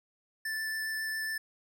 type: tone with vibrato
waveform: square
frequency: 1760 Hz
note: A6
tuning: in tune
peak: -33 dBFS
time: 0.45-1.38 s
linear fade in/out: 5 ms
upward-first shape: sine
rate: 7.3 Hz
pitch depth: 9 cents each way
effects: none